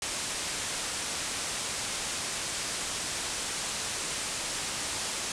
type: low-pass noise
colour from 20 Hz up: white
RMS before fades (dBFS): -34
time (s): 0.02-5.32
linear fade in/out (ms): 2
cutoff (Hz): 9500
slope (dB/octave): 48
effects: none